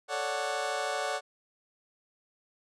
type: chord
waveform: 25% pulse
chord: D major seventh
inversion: second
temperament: equal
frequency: 440 / 554.4 / 587.3 / 740 Hz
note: A4 / C#5 / D5 / F#5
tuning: 0 / 0 / 0 / 0 cents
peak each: -35 / -33 / -32 / -30 dBFS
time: 0.08-1.21 s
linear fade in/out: 50 ms
effects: resampled to 22050 Hz